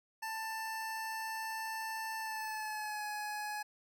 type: tone with pitch glide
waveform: 25% pulse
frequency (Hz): 887 to 840.6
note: A5 to G#5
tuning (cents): +14 to +21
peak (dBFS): -34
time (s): 0.22-3.63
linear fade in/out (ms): 10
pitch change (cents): -93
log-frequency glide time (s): 2.18-3.04
effects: none